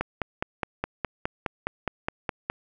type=click train; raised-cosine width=0.5 ms; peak=-11 dBFS; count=13; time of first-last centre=0.01-2.5 s; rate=4.82 Hz; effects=none